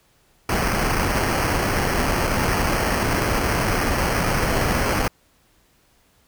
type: noise with sample-and-hold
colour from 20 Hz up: pink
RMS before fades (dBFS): -21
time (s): 0.49-5.08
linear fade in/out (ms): 2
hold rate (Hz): 3675
effects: pink hiss -60 dBFS RMS until 6.27 s